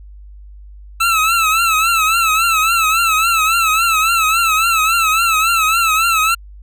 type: tone with vibrato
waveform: 25% pulse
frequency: 1318.5 Hz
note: E6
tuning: in tune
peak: -8 dBFS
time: 1-6.35 s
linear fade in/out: 10 ms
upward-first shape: triangle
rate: 3.6 Hz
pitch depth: 96 cents each way
effects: added 50 Hz sine -34 dBFS peak until 6.62 s